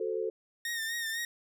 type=chord; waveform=sine; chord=F# diminished; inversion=none; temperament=equal; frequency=370 / 440 / 523.3 Hz; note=F#4 / A4 / C5; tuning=0 / 0 / 0 cents; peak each=-35 / -32 / -38 dBFS; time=0-0.3 s; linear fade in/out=5 ms
type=tone with vibrato; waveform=sawtooth; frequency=1833 Hz; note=A#6; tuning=30 cents flat; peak=-29 dBFS; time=0.65-1.25 s; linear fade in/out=2 ms; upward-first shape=sine; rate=4 Hz; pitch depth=50 cents each way
effects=none